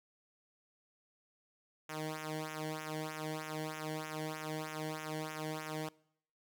sawtooth tone with flanger, 155.56 Hz, D#3, in tune, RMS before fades -41 dBFS, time 1.89-5.89 s, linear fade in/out 5 ms, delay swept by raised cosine 0.22 to 0.81 ms, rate 3.2 Hz, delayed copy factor -1, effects noise-tail reverb RT60 0.7 s tail -24 dB re dry

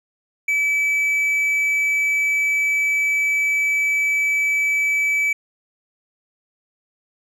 triangle tone, 2300 Hz, D7, 37 cents flat, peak -15 dBFS, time 0.48-5.33 s, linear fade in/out 5 ms, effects none

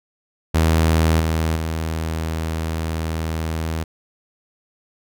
sawtooth tone with level steps, 80.5 Hz, E2, 41 cents flat, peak -10 / -14 / -18 dBFS, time 0.54-3.84 s, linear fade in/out 10 ms, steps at 1.2 / 1.56 s, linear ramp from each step 5 ms, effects none

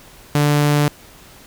sawtooth tone, 146.83 Hz, D3, in tune, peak -9 dBFS, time 0.35-0.88 s, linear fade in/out 2 ms, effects pink hiss -44 dBFS RMS until 1.46 s

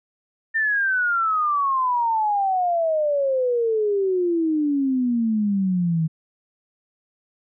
sine exponential sweep, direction down, 1813 to 157.1 Hz, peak -18 dBFS, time 0.54-6.08 s, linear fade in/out 20 ms, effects none

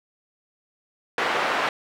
pink band-pass noise, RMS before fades -24 dBFS, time 1.18-1.69 s, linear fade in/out 2 ms, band 600 to 2200 Hz, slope 12 dB/octave, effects none

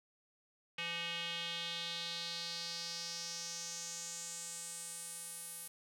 square tone with band-pass filter sweep, 169.9 Hz, F3, 47 cents flat, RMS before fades -43 dBFS, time 0.78-5.68 s, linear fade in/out 5 ms, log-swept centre 2700 to 11000 Hz, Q 3.5, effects none

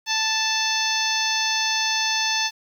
harmonic tone, 880 Hz, A5, in tune, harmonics 1 / 2 / 3 / 4 / 5 / 6 / 7, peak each -28 / -28 / -28 / -28 / -28 / -28 / -28 dBFS, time 0.06-2.51 s, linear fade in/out 50 ms, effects 8-bit

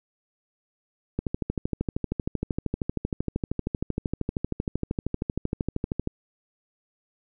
click train, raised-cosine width 3 ms, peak -13 dBFS, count 64, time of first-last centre 1.19-6.074 s, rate 12.9 Hz, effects none

